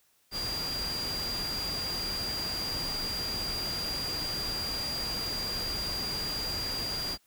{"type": "tone in noise", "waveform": "sine", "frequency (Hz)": 4775, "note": "D8", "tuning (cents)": 28, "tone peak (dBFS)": -32, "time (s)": [0.31, 7.18], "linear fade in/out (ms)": 50, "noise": "pink", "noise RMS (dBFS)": -38, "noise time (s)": [0.31, 7.18], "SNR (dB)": 3, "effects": ["white hiss -68 dBFS RMS until 7.26 s"]}